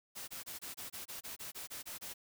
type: noise bursts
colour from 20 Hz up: white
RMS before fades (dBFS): -45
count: 13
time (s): 0.15-2.14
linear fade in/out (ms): 20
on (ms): 130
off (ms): 25
effects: none